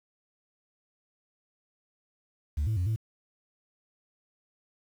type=tone with pitch steps; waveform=sine; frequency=73.8 / 109.6 / 89.8 / 110.7 Hz; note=D2 / A2 / F2 / A2; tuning=+9 / -6 / +49 / +11 cents; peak=-23 dBFS; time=2.57-2.962 s; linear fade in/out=10 ms; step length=98 ms; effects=tanh soft clip ceiling -24 dBFS + 9-bit